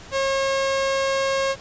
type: tone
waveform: sawtooth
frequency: 542 Hz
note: C#5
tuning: 39 cents flat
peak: -16 dBFS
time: 0.11-1.56 s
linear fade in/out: 50 ms
effects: pink hiss -42 dBFS RMS until 1.6 s + resampled to 16000 Hz